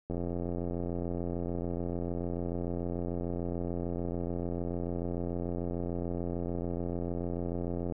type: click train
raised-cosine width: 2 ms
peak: -22 dBFS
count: 680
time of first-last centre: 0.1-7.923 s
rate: 86.8 Hz
effects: none